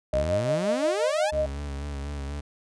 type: exponential sweep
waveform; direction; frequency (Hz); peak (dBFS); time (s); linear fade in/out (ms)
sawtooth; up; 59.7 to 889; -23; 0.13-1.31; 10
type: tone with tremolo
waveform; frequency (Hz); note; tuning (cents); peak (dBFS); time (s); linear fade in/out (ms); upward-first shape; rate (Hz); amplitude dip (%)
sine; 616; D#5; -17; -21; 0.13-1.46; 2; sine; 5.7; 65
type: tone with vibrato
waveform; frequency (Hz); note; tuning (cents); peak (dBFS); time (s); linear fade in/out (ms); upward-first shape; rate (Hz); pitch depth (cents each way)
40% pulse; 71; C#2; +42; -30; 1.32-2.41; 10; sine; 4.1; 43
effects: resampled to 22050 Hz